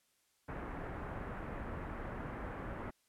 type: low-pass noise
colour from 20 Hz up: pink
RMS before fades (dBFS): -43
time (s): 0.48-2.91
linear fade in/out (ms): 10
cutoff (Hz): 1800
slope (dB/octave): 24
effects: white hiss -75 dBFS RMS until 3.08 s + low-pass 12000 Hz 12 dB/octave